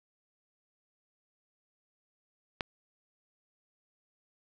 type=click; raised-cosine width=0.3 ms; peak=-15 dBFS; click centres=2.608 s; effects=none